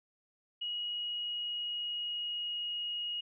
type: tone with pitch glide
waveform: sine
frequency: 2900 to 2882 Hz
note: F#7 to F#7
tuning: -35 to -46 cents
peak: -34 dBFS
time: 0.61-3.21 s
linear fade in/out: 10 ms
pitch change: -11 cents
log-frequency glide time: 0.75-2.73 s
effects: none